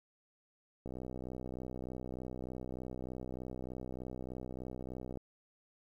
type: click train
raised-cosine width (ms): 2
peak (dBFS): -30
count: 274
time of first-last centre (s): 0.86-5.173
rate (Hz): 63.3
effects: 11-bit